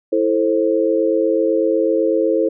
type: chord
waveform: sine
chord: A minor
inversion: second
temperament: just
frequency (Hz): 330 / 440 / 528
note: E4 / A4 / C5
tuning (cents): +2 / 0 / +16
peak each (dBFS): -18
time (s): 0.12-2.49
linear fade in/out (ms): 10
effects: none